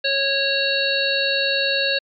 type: harmonic tone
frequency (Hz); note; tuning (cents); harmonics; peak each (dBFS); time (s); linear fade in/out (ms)
550; C#5; -14; 1 / 3 / 5 / 7 / 8; -24 / -24 / -24 / -24 / -24; 0.04-1.99; 10
effects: MP3 96 kbps